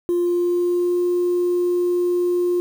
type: tone with pitch glide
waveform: sine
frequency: 350 to 354.1 Hz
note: F4 to F4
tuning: +4 to +24 cents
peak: -15 dBFS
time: 0.09-2.6 s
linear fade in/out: 0 ms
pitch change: +20 cents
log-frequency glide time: 0.24-1.01 s
effects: tanh soft clip ceiling -14 dBFS + 7-bit